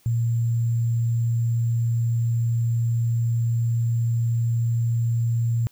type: tone with sample-and-hold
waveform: sine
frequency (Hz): 116.6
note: A#2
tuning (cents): +1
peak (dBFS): -19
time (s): 0.06-5.67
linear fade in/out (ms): 0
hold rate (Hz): 7350
effects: white hiss -59 dBFS RMS until 5.71 s